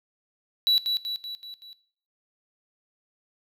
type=tone with echo; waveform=triangle; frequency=3933 Hz; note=B7; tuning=8 cents flat; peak=-17 dBFS; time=0.67-0.78 s; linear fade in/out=0 ms; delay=190 ms; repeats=5; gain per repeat=-5 dB; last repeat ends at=1.73 s; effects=noise-tail reverb RT60 0.5 s tail -17 dB re dry